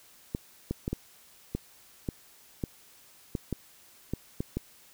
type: clicks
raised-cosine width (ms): 3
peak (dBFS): -17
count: 12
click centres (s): 0.349 / 0.71 / 0.879 / 0.93 / 1.55 / 2.088 / 2.638 / 3.352 / 3.527 / 4.136 / 4.405 / 4.57
effects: white hiss -57 dBFS RMS until 4.93 s